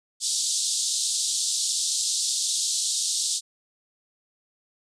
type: band-pass noise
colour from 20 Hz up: white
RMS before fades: -26 dBFS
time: 0.2-3.41 s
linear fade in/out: 50 ms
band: 3600 to 8900 Hz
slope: 48 dB/octave
effects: none